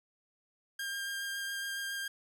sawtooth tone with vibrato, 1604 Hz, G6, 39 cents sharp, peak -32 dBFS, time 0.79-2.08 s, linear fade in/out 5 ms, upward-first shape sine, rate 7.2 Hz, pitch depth 10 cents each way, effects none

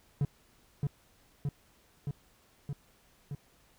triangle tone with echo, 142.5 Hz, C#3, 48 cents sharp, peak -23 dBFS, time 0.21-0.25 s, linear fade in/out 2 ms, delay 620 ms, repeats 5, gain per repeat -2 dB, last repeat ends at 3.35 s, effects pink hiss -65 dBFS RMS until 3.78 s

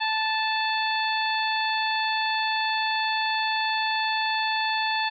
harmonic tone, 877 Hz, A5, 6 cents flat, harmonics 1 / 2 / 3 / 4 / 5, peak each -26 / -29 / -31 / -32 / -33 dBFS, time 0-5.1 s, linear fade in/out 20 ms, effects none

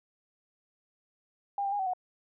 sine tone with pitch steps, 803 / 790 / 819 / 762 / 732 Hz, G5 / G5 / G#5 / G5 / F#5, +41 / +13 / -24 / -49 / -19 cents, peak -28 dBFS, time 1.58-1.935 s, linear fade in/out 2 ms, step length 71 ms, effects none

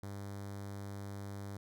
sawtooth tone with notch filter, 100 Hz, G2, 35 cents sharp, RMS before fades -44 dBFS, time 0.03-1.57 s, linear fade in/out 0 ms, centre 2700 Hz, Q 1.4, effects none

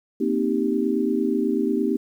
sine chord, C minor seventh, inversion third, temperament equal, 233.1 / 261.6 / 311.1 / 392 Hz, Bb3 / C4 / Eb4 / G4, 0 / 0 / 0 / 0 cents, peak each -25 dBFS, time 0.2-1.97 s, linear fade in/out 10 ms, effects 9-bit

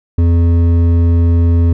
sine tone with hard clipping, 84.8 Hz, E2, 50 cents sharp, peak -9 dBFS, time 0.18-1.73 s, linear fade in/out 5 ms, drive 9 dB, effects none

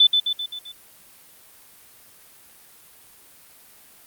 sine tone with echo, 3510 Hz, A7, 5 cents flat, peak -10 dBFS, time 0-0.07 s, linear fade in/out 5 ms, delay 130 ms, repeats 5, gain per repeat -5 dB, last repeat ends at 0.72 s, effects white hiss -50 dBFS RMS until 4.06 s + Opus 32 kbps

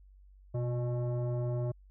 sine tone with frequency modulation, 124.2 Hz, B2, 10 cents sharp, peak -28 dBFS, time 0.54-1.72 s, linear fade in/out 10 ms, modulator 484 Hz, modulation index 0.64, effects tanh soft clip ceiling -27 dBFS + added 48 Hz sine -54 dBFS peak until 1.9 s

